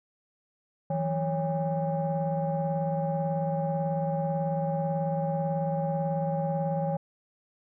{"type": "tone cluster", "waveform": "sine", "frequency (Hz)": [161.4, 179.6, 556, 809], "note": ["E3", "F3", "C#5", "G#5"], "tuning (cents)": [-36, 49, 5, -46], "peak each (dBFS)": [-28, -37, -30, -32], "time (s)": [0.9, 6.97], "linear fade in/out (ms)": 5, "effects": ["tanh soft clip ceiling -19 dBFS"]}